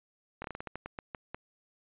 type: slowing click train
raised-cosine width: 0.5 ms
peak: -23 dBFS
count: 12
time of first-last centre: 0.42-1.345 s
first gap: 23 ms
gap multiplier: 1.24
effects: resampled to 8000 Hz